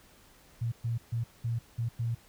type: tone bursts at uneven times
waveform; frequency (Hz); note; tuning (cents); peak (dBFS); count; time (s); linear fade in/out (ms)
sine; 116.54; A#2; 0; -28; 6; 0.61-0.72 / 0.84-0.98 / 1.12-1.24 / 1.44-1.59 / 1.78-1.89 / 1.99-2.15; 10
effects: pink hiss -59 dBFS RMS until 2.28 s